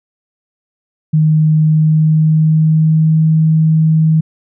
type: tone with pitch glide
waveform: sine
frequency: 155.56 to 158.46 Hz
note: D#3 to D#3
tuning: 0 to +32 cents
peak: -7 dBFS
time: 1.13-4.21 s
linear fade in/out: 10 ms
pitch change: +32 cents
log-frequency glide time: 1.61-3.25 s
effects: none